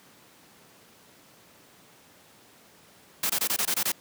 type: noise bursts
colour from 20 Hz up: white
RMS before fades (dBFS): -26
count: 8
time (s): 3.23-3.92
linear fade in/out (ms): 5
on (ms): 67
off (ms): 22
effects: pink hiss -55 dBFS RMS until 4 s + high-pass 150 Hz 12 dB/octave